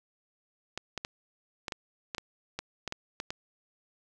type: clicks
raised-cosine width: 0.2 ms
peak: -17 dBFS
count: 12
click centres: 0.776 / 0.977 / 1.049 / 1.682 / 1.722 / 2.148 / 2.182 / 2.59 / 2.877 / 2.924 / 3.201 / 3.305 s
effects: none